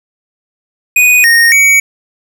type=tone with pitch steps; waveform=square; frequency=2481 / 1854 / 2250 Hz; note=D#7 / A#6 / C#7; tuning=-6 / -10 / +25 cents; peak=-5 dBFS; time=0.96-1.8 s; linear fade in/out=5 ms; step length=280 ms; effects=none